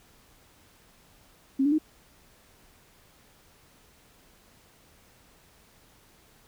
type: tone with pitch steps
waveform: sine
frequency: 270 / 289.4 / 310.1 Hz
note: C#4 / D4 / D#4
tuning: -45 / -25 / -6 cents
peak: -20 dBFS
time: 1.59-1.785 s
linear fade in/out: 10 ms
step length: 65 ms
effects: pink hiss -59 dBFS RMS until 6.47 s

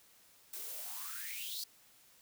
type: noise with high-pass filter sweep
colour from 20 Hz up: blue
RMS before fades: -43 dBFS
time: 0.53-1.64 s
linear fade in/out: 5 ms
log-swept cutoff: 320 to 4700 Hz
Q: 8.2
effects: white hiss -64 dBFS RMS until 2.21 s

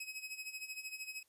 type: tone with tremolo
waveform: sawtooth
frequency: 2549 Hz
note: D#7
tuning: 41 cents sharp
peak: -37 dBFS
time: 0-1.23 s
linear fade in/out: 5 ms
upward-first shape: sine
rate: 13 Hz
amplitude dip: 75%
effects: white hiss -75 dBFS RMS until 1.28 s + resampled to 32000 Hz

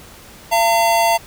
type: tone pair together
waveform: square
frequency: 680 / 907.7 Hz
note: F5 / A#5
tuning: -46 / -46 cents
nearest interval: perfect fourth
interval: 500 cents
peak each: -16 dBFS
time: 0.51-1.18 s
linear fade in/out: 20 ms
effects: pink hiss -41 dBFS RMS until 1.26 s

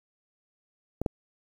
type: clicks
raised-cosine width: 2 ms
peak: -16 / -12 dBFS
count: 2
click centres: 1.016 / 1.062 s
effects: 8-bit

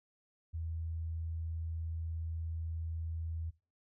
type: tone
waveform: sine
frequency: 81.7 Hz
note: E2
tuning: 15 cents flat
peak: -36 dBFS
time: 0.53-3.51 s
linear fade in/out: 20 ms
effects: noise-tail reverb RT60 0.3 s tail -20 dB re dry

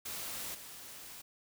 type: noise with level steps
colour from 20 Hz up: white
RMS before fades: -41 / -49 dBFS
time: 0.05-1.22 s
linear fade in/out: 10 ms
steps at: 0.54 s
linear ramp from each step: 10 ms
effects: none

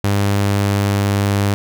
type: tone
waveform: sawtooth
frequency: 100.5 Hz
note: G2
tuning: 44 cents sharp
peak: -10 dBFS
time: 0.04-1.54 s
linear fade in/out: 0 ms
effects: none

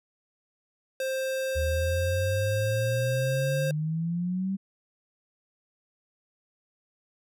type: tone with pitch glide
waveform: square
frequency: 527 to 530.7 Hz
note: C5 to C5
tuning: +12 to +24 cents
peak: -28 dBFS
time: 1-3.71 s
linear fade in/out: 2 ms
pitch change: +12 cents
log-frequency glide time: 1.15-2.73 s
type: exponential sweep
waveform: sine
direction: up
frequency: 76.5 to 196 Hz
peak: -26 dBFS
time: 1.55-4.57 s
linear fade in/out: 20 ms
effects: none

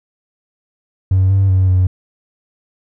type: tone with pitch steps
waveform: triangle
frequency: 94.5 / 97.3 / 94 / 92.3 Hz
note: F#2 / G2 / F#2 / F#2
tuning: +37 / -12 / +28 / -4 cents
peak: -6 dBFS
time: 1.11-1.87 s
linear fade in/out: 5 ms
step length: 190 ms
effects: tanh soft clip ceiling -5 dBFS

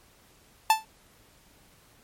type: tone with exponential decay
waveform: 45% pulse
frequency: 880 Hz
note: A5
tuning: in tune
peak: -14 dBFS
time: 0.7-0.85 s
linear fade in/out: 2 ms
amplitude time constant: 31 ms
effects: pink hiss -59 dBFS RMS until 2.03 s + MP3 64 kbps

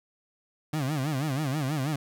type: tone with vibrato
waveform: 30% pulse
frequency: 142.8 Hz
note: D3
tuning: 48 cents flat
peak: -24 dBFS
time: 0.73-1.96 s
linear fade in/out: 5 ms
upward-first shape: sine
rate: 6.2 Hz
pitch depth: 180 cents each way
effects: none

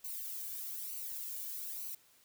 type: noise with flanger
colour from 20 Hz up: violet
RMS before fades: -42 dBFS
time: 0.04-1.95 s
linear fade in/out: 5 ms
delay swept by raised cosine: 0.57 to 1.55 ms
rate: 1.1 Hz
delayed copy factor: -0.65
effects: white hiss -66 dBFS RMS until 2.24 s

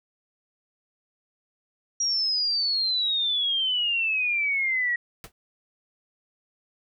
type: exponential sweep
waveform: sine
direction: down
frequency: 5710 to 1898 Hz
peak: -22 dBFS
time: 2-4.96 s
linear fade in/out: 5 ms
type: noise with exponential decay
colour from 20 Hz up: pink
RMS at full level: -35 dBFS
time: 5.24-5.32 s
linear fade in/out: 1 ms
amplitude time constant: 17 ms
effects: none

